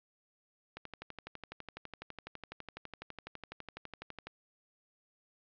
click train, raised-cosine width 0.3 ms, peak -27 dBFS, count 43, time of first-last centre 0.77-4.27 s, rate 12 Hz, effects low-pass 5000 Hz 12 dB/octave

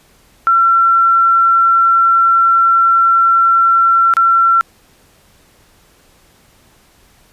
sine tone with dropouts, 1355 Hz, E6, 47 cents sharp, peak -7 dBFS, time 0.47-4.61 s, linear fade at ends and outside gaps 0 ms, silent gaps 4.138-4.168 s, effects pink hiss -50 dBFS RMS until 7.32 s + resampled to 32000 Hz

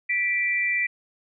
sine tone pair together, 1964.5 / 2349 Hz, B6 / D7, -10 / 0 cents, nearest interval minor third, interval 310 cents, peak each -24 dBFS, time 0.09-0.87 s, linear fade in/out 10 ms, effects none

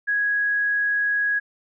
sine tone, 1661.2 Hz, G#6, in tune, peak -19 dBFS, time 0.07-1.4 s, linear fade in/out 20 ms, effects none

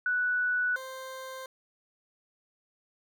sine / 20% pulse tone pair in turn, 1480 / 523.3 Hz, F#6 / C5, 0 / 0 cents, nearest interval octave + tritone, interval 1800 cents, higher first, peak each -25 / -34 dBFS, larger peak first, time 0.06-0.76 / 0.76-1.46 s, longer neither, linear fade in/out 2 ms, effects none

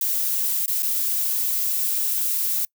violet noise with dropouts, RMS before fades -23 dBFS, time 0.01-2.65 s, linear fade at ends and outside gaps 2 ms, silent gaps 0.66-0.679 / 0.823-0.829 s, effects noise-tail reverb RT60 0.1 s tail -26 dB re dry

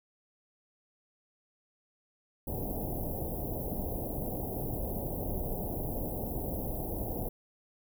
pink band-stop noise, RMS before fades -35 dBFS, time 2.47-7.29 s, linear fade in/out 5 ms, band 780 to 12000 Hz, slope 48 dB/octave, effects none

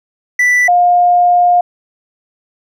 triangle / sine tone pair in turn, 1975.5 / 709 Hz, B6 / F5, 0 / +26 cents, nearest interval octave + tritone, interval 1774 cents, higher first, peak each -6 dBFS, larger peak neither, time 0.39-0.68 / 0.68-1.61 s, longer second, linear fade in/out 5 ms, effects none

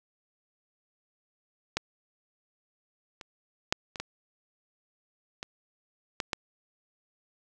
clicks, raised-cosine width 0.2 ms, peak -10 / -25 / -6 / -21 / -17 / -19 / -12 / -11 dBFS, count 8, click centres 1.77 / 3.212 / 3.725 / 3.958 / 4 / 5.429 / 6.202 / 6.332 s, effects none

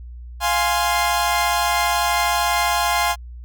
sawtooth chord, F minor, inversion none, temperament equal, 698.5 / 830.6 / 1046.5 Hz, F5 / Ab5 / C6, 0 / 0 / 0 cents, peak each -18 dBFS, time 0.4-3.16 s, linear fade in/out 50 ms, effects added 60 Hz sine -33 dBFS peak until 3.44 s

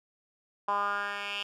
10% pulse tone with band-pass filter sweep, 202.7 Hz, G#3, 42 cents flat, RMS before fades -32 dBFS, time 0.68-1.43 s, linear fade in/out 5 ms, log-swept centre 970 to 2900 Hz, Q 4.2, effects none

